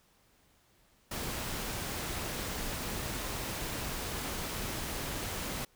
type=noise; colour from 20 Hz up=pink; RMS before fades=-37 dBFS; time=1.11-5.65 s; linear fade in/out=5 ms; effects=pink hiss -67 dBFS RMS until 5.75 s